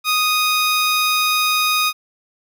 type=tone; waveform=15% pulse; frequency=1243 Hz; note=D#6; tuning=2 cents flat; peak=-9 dBFS; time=0.04-1.93 s; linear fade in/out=50 ms; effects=none